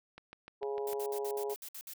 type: click train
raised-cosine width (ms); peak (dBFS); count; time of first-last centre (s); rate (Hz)
0.3; -32; 6; 0.18-0.931; 6.66
type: harmonic tone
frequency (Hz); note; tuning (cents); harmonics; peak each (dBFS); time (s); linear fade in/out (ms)
138.59; C#3; 0; 3 / 4 / 5 / 6 / 7; -34 / -46 / -46 / -45 / -48; 0.61-1.55; 20
type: noise bursts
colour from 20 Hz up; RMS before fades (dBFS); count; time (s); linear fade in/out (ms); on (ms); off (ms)
blue; -45; 9; 0.87-1.936; 2; 66; 59
effects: none